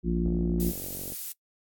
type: harmonic tone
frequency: 58.27 Hz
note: A#1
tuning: in tune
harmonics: 1 / 3 / 4 / 5 / 6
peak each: -29 / -27 / -33 / -36 / -32 dBFS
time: 0.03-0.73 s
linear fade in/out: 50 ms
type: click train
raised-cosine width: 2 ms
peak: -29 dBFS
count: 41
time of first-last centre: 0.26-1.122 s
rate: 46.4 Hz
type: noise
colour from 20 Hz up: violet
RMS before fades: -35 dBFS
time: 0.6-1.32 s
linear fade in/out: 0 ms
effects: noise-tail reverb RT60 0.1 s tail -21 dB re dry + AAC 64 kbps